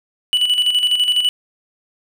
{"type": "tone with tremolo", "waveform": "triangle", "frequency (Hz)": 2960, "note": "F#7", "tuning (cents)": 0, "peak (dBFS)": -10, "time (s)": [0.33, 1.29], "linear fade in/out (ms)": 0, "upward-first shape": "square", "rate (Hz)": 12, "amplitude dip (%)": 55, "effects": []}